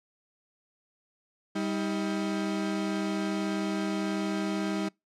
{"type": "tone pair together", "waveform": "35% pulse", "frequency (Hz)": [197.56, 316.8], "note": ["G3", "D#4"], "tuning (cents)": [14, 31], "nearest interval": "minor sixth", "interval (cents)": 817, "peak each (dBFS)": [-29, -30], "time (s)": [1.55, 4.89], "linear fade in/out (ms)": 10, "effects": ["noise-tail reverb RT60 0.2 s tail -26 dB re dry", "low-pass 7000 Hz 12 dB/octave"]}